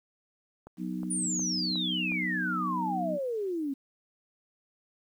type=click train; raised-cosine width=1 ms; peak=-32 dBFS; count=5; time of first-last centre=0.67-2.119 s; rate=2.76 Hz
type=chord; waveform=sine; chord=B major; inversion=second; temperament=equal with one note detuned; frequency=183.51 / 246.9 / 311.1 Hz; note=F#3 / B3 / D#4; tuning=-14 / 0 / 0 cents; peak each=-34 / -37 / -37 dBFS; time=0.77-3.19 s; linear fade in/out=50 ms
type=exponential sweep; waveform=sine; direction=down; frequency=9670 to 264.1 Hz; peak=-29 dBFS; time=1.1-3.74 s; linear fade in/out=10 ms
effects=10-bit